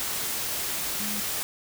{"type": "tone in noise", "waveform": "sine", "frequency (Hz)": 207.7, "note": "G#3", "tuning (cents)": 0, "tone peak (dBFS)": -35, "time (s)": [1, 1.2], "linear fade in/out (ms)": 0, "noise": "white", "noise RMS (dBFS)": -30, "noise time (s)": [0, 1.43], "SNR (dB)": -8, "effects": []}